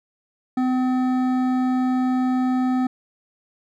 sine tone with hard clipping, 255.2 Hz, C4, 43 cents flat, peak -20 dBFS, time 0.57-2.87 s, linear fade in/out 5 ms, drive 11 dB, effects none

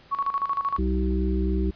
sine tone with tremolo, 1113 Hz, C#6, 7 cents sharp, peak -21 dBFS, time 0.11-0.79 s, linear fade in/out 20 ms, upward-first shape square, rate 13 Hz, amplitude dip 75%
harmonic tone, 63.7 Hz, C2, 46 cents flat, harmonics 1 / 3 / 5 / 6, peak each -23 / -28 / -30 / -31 dBFS, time 0.78-1.71 s, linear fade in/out 10 ms
effects pink hiss -53 dBFS RMS until 1.75 s + resampled to 11025 Hz

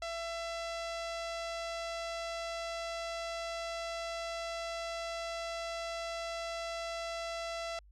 sawtooth tone with low-pass filter, 670 Hz, E5, 28 cents sharp, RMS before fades -39 dBFS, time 0.02-7.79 s, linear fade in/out 2 ms, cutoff 5600 Hz, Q 1.3, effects added 50 Hz sine -56 dBFS peak until 7.91 s

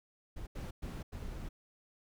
brown noise bursts at uneven times, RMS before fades -42 dBFS, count 4, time 0.36-0.47 / 0.55-0.71 / 0.82-1.03 / 1.12-1.49 s, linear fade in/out 10 ms, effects none

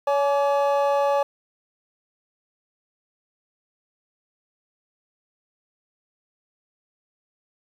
triangle tone cluster, 564 / 847 / 1158 Hz, C#5 / G#5 / D6, +30 / +34 / -25 cents, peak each -18 / -22 / -27 dBFS, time 0.07-1.23 s, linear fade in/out 5 ms, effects 9-bit

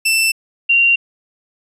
sawtooth / sine tone pair in turn, 2666 / 2763 Hz, E7 / F7, +19 / -19 cents, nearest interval minor second, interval 62 cents, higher second, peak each -9 dBFS, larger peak neither, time 0.05-0.32 / 0.69-0.96 s, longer neither, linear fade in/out 10 ms, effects resampled to 32000 Hz

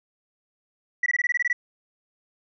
sine tone bursts, 1949 Hz, B6, 23 cents flat, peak -18 dBFS, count 10, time 1.03-1.53 s, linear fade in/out 5 ms, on 32 ms, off 20 ms, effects tanh soft clip ceiling -16 dBFS

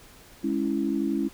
sine chord, C# minor, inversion second, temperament equal, 207.7 / 277.2 / 329.6 Hz, G#3 / C#4 / E4, 0 / 0 / 0 cents, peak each -29 / -27 / -28 dBFS, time 0.43-1.29 s, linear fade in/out 20 ms, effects pink hiss -51 dBFS RMS until 1.33 s

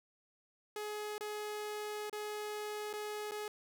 sawtooth tone with dropouts, 421.1 Hz, G#4, 24 cents sharp, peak -35 dBFS, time 0.76-3.48 s, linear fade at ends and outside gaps 2 ms, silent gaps 1.181-1.208 / 2.097-2.128 / 2.93-2.936 / 3.311-3.318 s, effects none

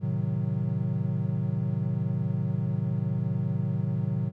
triangle chord, A diminished seventh, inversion none, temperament equal, 110 / 130.81 / 155.56 / 185 Hz, A2 / C3 / Eb3 / Gb3, 0 / 0 / 0 / 0 cents, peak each -29 / -28 / -29 / -30 dBFS, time 0-4.32 s, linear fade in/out 50 ms, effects none

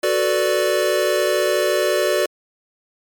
square chord, B minor seventh, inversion second, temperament equal with one note detuned, 370 / 440 / 493.9 / 585 Hz, F#4 / A4 / B4 / D5, 0 / 0 / 0 / -7 cents, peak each -22 / -25 / -25 / -20 dBFS, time 0.03-2.26 s, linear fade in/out 5 ms, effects MP3 96 kbps

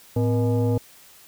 sine tone with frequency modulation, 110 Hz, A2, in tune, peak -18 dBFS, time 0.16-0.78 s, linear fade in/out 5 ms, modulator 367 Hz, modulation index 1, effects white hiss -50 dBFS RMS until 1.27 s

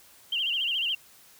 sine tone with vibrato, 2972 Hz, F#7, 7 cents sharp, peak -25 dBFS, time 0.32-0.95 s, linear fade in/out 5 ms, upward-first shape sine, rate 14 Hz, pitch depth 140 cents each way, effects white hiss -55 dBFS RMS until 1.39 s

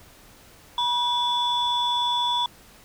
sine tone pair together, 968 / 3450 Hz, B5 / A7, -35 / -35 cents, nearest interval octave + minor seventh, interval 2200 cents, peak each -22 / -23 dBFS, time 0.78-2.46 s, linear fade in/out 2 ms, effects tanh soft clip ceiling -16 dBFS + pink hiss -51 dBFS RMS until 2.84 s

